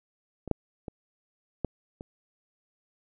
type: clicks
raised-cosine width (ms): 2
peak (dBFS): -24 / -11 / -23 / -14 / -26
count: 5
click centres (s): 0.477 / 0.513 / 0.882 / 1.647 / 2.009
effects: none